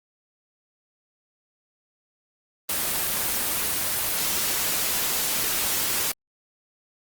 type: noise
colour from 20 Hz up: white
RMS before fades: -25 dBFS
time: 2.69-6.12 s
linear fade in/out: 5 ms
effects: Opus 24 kbps